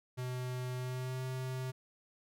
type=tone with pitch glide; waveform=square; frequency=126.2 to 129.37 Hz; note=B2 to C3; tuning=+38 to -19 cents; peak=-37 dBFS; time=0.17-1.72 s; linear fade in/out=20 ms; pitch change=+43 cents; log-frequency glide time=0.76-1.23 s; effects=none